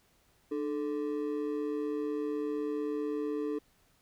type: ring-modulated tone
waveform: triangle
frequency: 367.8 Hz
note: F#4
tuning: 10 cents flat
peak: -26 dBFS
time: 0.51-3.59 s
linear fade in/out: 10 ms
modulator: 67.9 Hz
effects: pink hiss -68 dBFS RMS until 4.01 s